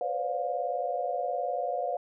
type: tone cluster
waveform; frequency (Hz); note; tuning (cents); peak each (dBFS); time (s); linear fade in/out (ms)
sine; 497.8 / 518 / 577 / 709; B4 / C5 / D5 / F5; +14 / -17 / -31 / +26; -37 / -35 / -34 / -31; 0.01-1.97; 2
effects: none